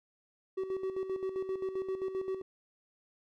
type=tone with tremolo; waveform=triangle; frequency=380 Hz; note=F#4; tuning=46 cents sharp; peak=-29 dBFS; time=0.57-2.42 s; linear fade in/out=10 ms; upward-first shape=square; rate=7.6 Hz; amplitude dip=60%; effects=none